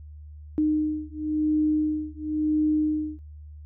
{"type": "beating tone pair", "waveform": "sine", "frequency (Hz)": [305.6, 306.56], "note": ["D#4", "D#4"], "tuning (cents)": [-31, -26], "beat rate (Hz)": 0.96, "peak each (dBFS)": -25, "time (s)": [0.58, 3.19], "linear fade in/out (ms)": 0, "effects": ["added 75 Hz sine -40 dBFS peak until 3.65 s"]}